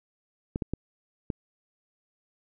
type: clicks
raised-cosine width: 3 ms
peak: -16 dBFS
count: 4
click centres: 0.559 / 0.622 / 0.736 / 1.302 s
effects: none